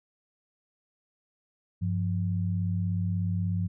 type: tone pair together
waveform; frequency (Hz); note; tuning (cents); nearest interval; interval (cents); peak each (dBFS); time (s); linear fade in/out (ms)
sine; 98 / 174.61; G2 / F3; 0 / 0; minor seventh; 1000; -27 / -30; 1.81-3.68; 20
effects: none